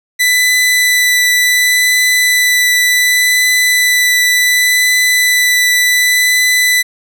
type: tone with vibrato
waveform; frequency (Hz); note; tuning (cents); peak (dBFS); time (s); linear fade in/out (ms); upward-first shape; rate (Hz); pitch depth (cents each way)
sawtooth; 1989; B6; +12; -5; 0.19-6.83; 20; triangle; 0.68; 10
effects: none